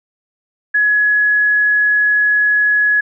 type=tone; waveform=sine; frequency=1686 Hz; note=G#6; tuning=26 cents sharp; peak=-10 dBFS; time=0.74-3.01 s; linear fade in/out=10 ms; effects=none